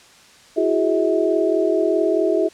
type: tone cluster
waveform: sine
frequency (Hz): 331.9 / 370.4 / 415.1 / 643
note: E4 / F#4 / G#4 / E5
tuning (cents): +12 / +2 / -1 / -43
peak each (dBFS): -21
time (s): 0.56-2.49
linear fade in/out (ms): 20
effects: white hiss -48 dBFS RMS until 2.53 s + low-pass 7000 Hz 12 dB/octave